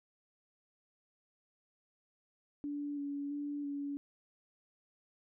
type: tone with vibrato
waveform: sine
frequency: 286.8 Hz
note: D4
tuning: 41 cents flat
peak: -36 dBFS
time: 2.64-3.97 s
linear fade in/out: 0 ms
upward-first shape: square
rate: 1.5 Hz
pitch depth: 16 cents each way
effects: none